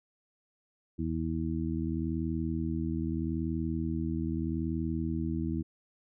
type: harmonic tone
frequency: 80.8 Hz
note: E2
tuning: 34 cents flat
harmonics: 1 / 2 / 3 / 4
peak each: -35 / -35 / -35 / -35 dBFS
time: 0.98-5.63 s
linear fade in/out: 20 ms
effects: none